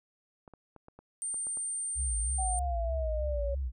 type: clicks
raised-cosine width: 1 ms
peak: -36 dBFS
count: 8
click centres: 0.478 / 0.537 / 0.763 / 0.884 / 0.99 / 1.343 / 1.469 / 1.572 s
type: tone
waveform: sine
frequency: 8870 Hz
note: C#9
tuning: in tune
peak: -32 dBFS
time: 1.22-2.59 s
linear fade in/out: 0 ms
type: tone with vibrato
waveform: sine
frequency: 62.1 Hz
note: B1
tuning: 10 cents sharp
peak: -30 dBFS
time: 1.95-3.72 s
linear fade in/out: 50 ms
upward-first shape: sine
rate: 3.2 Hz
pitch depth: 170 cents each way
type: exponential sweep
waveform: sine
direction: down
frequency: 758 to 554.4 Hz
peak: -33 dBFS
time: 2.38-3.55 s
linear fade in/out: 10 ms
effects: none